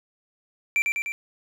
triangle tone with echo, 2349 Hz, D7, in tune, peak -17 dBFS, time 0.76-0.82 s, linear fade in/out 0 ms, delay 100 ms, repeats 3, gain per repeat -3 dB, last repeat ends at 1.12 s, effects none

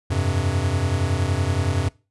square chord, F suspended second, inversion none, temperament equal, 87.31 / 98 / 130.81 Hz, F2 / G2 / C3, 0 / 0 / 0 cents, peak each -24 / -24 / -27 dBFS, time 0.1-1.89 s, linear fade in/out 10 ms, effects noise-tail reverb RT60 0.3 s tail -22 dB re dry + resampled to 24000 Hz

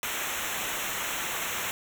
pink noise with comb filter, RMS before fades -32 dBFS, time 0.03-1.71 s, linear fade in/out 0 ms, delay 0.21 ms, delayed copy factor -0.9, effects none

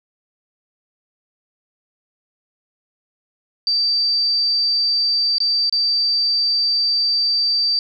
sine tone with dropouts, 4654 Hz, D8, 17 cents flat, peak -15 dBFS, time 3.67-7.79 s, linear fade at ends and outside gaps 1 ms, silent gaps 5.383-5.403 / 5.696-5.725 s, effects 9-bit

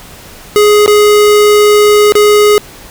square tone with dropouts, 417.5 Hz, G#4, 9 cents sharp, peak -4 dBFS, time 0.56-2.58 s, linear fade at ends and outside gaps 0 ms, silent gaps 0.861-0.878 / 2.122-2.153 s, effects pink hiss -33 dBFS RMS until 2.9 s

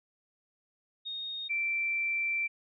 sine tone pair in turn, 3713 / 2344 Hz, A#7 / D7, -8 / -4 cents, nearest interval minor sixth, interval 796 cents, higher first, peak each -35 / -28 dBFS, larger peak second, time 1.05-1.49 / 1.49-2.48 s, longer second, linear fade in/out 20 ms, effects none

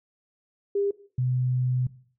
sine tone pair in turn, 401.5 / 126.46 Hz, G4 / B2, +41 / +41 cents, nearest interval octave + minor sixth, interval 2000 cents, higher first, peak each -22 dBFS, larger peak neither, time 0.75-0.91 / 1.18-1.87 s, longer second, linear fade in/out 5 ms, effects noise-tail reverb RT60 0.5 s tail -18 dB re dry

